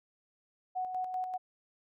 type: tone with tremolo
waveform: sine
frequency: 740 Hz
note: F#5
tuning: in tune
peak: -31 dBFS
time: 0.75-1.38 s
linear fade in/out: 20 ms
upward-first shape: square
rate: 5.1 Hz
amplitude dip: 45%
effects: none